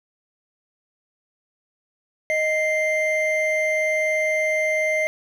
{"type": "tone pair together", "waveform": "triangle", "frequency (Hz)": [623, 2093], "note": ["D#5", "C7"], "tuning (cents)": [2, 0], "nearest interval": "octave + major sixth", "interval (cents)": 2098, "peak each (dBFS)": [-20, -20], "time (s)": [2.3, 5.07], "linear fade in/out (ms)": 0, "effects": []}